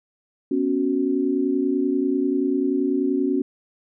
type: chord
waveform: sine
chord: B suspended second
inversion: none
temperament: equal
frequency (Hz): 246.9 / 277.2 / 370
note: B3 / C#4 / F#4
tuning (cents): 0 / 0 / 0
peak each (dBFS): -26 / -21 / -24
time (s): 0.51-3.42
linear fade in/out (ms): 5
effects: none